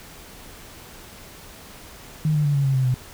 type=tone with pitch steps; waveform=sine; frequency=154.4 / 149.4 / 144.56 / 139.88 / 135.35 / 130.96 / 126.72 Hz; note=D#3 / D3 / D3 / C#3 / C#3 / C3 / B2; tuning=-13 / +30 / -27 / +16 / -41 / +2 / +45 cents; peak=-17 dBFS; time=2.25-2.943 s; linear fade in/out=2 ms; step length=99 ms; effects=pink hiss -43 dBFS RMS until 3.13 s